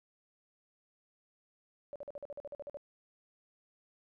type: tone bursts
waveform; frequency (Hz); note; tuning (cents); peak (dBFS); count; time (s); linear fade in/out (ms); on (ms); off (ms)
sine; 575; D5; -37; -40; 12; 1.93-2.771; 0; 27; 47
effects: none